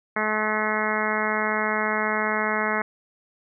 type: harmonic tone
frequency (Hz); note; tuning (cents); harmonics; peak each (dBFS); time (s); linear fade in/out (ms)
214.7; A3; -42; 1 / 2 / 3 / 4 / 5 / 6 / 7 / 8 / 9 / 10; -31 / -31 / -31 / -31 / -31 / -31 / -31 / -31 / -31 / -31; 0.16-2.82; 5
effects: none